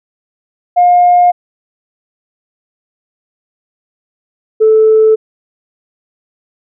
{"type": "tone pair in turn", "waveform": "sine", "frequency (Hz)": [711, 437.5], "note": ["F5", "A4"], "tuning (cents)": [31, -10], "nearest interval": "minor sixth", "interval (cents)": 841, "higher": "first", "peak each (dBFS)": -3, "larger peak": "neither", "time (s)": [[0.76, 1.32], [4.6, 5.16]], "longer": "neither", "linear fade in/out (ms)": 20, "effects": ["tanh soft clip ceiling 0 dBFS"]}